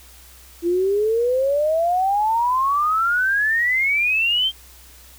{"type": "exponential sweep", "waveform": "sine", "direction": "up", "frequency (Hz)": [335.5, 3193], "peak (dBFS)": -16, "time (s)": [0.62, 4.52], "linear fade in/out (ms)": 50, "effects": ["added 62 Hz sine -47 dBFS peak until 5.18 s", "white hiss -47 dBFS RMS until 5.18 s"]}